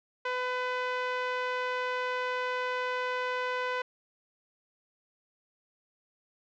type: tone with low-pass filter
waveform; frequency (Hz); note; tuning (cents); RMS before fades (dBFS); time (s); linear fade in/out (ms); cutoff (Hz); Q
5% pulse; 502; B4; +28; -32; 0.25-3.82; 5; 1500; 0.81
effects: none